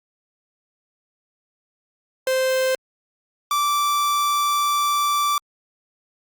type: tone pair in turn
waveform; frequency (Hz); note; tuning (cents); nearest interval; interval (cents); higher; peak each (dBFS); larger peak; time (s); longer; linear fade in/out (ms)
45% pulse; 521 / 1166.9; C5 / D6; -7 / -11; octave + major second; 1396; second; -18; neither; 2.27-2.75 / 3.51-5.38; second; 2
effects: Opus 48 kbps